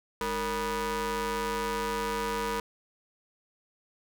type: ring-modulated tone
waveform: sawtooth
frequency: 255.6 Hz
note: C4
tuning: 40 cents flat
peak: -22 dBFS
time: 0.21-2.6 s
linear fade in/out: 2 ms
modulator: 717 Hz
effects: none